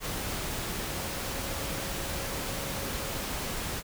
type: tone in noise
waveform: sine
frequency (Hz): 547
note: C#5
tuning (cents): -23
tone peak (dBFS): -44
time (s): 0.87-3.27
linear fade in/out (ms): 50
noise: pink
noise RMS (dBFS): -34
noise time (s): 0-3.83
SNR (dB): -13
effects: none